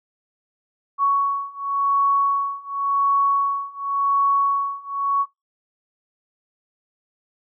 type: beating tone pair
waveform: sine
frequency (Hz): 1115 / 1115.91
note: C#6 / C#6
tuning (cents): +10 / +11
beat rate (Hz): 0.91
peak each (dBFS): -21 / -20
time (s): 0.98-5.26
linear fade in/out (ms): 50
effects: noise-tail reverb RT60 0.2 s tail -22 dB re dry